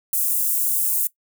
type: high-pass noise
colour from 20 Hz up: white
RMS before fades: -21 dBFS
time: 0.13-1.07 s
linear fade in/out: 2 ms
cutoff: 8700 Hz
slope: 24 dB/octave
effects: noise-tail reverb RT60 0.1 s tail -19 dB re dry